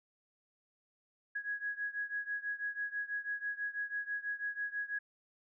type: beating tone pair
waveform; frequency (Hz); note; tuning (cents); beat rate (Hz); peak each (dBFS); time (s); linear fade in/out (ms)
sine; 1661.2 / 1667.3; G#6 / G#6; 0 / +6; 6.1; -38 / -40; 1.35-4.99; 10
effects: none